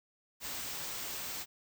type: band-stop noise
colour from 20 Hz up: white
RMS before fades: -40 dBFS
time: 0.4-1.46 s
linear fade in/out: 50 ms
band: 9200 to 13000 Hz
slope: 96 dB/octave
effects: none